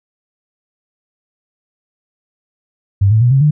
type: tone with pitch steps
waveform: sine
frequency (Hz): 99 / 109.85 / 121.88 / 135.24 / 150.06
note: G2 / A2 / B2 / C#3 / D3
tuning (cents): +18 / -2 / -22 / -42 / +38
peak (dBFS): -7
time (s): 3.01-3.51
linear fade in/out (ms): 10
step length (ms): 100
effects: none